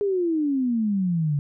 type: exponential sweep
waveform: sine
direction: down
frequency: 415.3 to 140.6 Hz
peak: -20 dBFS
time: 0.01-1.39 s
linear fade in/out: 0 ms
effects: none